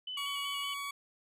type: tone with vibrato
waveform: sine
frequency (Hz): 2960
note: F#7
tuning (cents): 0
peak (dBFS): -37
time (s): 0.07-0.74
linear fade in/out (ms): 5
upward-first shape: square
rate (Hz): 5.3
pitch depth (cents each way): 29
type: tone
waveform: 20% pulse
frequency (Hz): 1128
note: C#6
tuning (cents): +30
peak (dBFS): -32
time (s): 0.17-0.91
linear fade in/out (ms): 5
effects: resampled to 32000 Hz